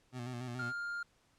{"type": "tone with vibrato", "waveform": "25% pulse", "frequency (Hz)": 123.47, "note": "B2", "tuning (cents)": 0, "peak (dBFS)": -36, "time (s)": [0.12, 0.73], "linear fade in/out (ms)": 50, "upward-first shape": "square", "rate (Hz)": 7, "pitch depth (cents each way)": 47}
{"type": "tone", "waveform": "triangle", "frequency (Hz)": 1404, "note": "F6", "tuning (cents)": 9, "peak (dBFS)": -35, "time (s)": [0.59, 1.03], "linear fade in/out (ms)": 5}
{"effects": ["pink hiss -71 dBFS RMS until 1.38 s", "low-pass 9000 Hz 12 dB/octave"]}